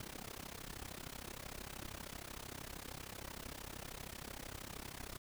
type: noise with amplitude modulation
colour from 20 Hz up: pink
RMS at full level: -45 dBFS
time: 0-5.18 s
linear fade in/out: 2 ms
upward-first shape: sine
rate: 33 Hz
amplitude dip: 90%
effects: none